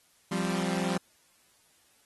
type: chord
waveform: sawtooth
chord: F suspended second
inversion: none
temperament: equal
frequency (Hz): 174.61 / 196 / 261.6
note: F3 / G3 / C4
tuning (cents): 0 / 0 / 0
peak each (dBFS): -27 / -27 / -32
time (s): 0.31-0.98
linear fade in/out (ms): 10
effects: white hiss -65 dBFS RMS until 2.05 s + AAC 32 kbps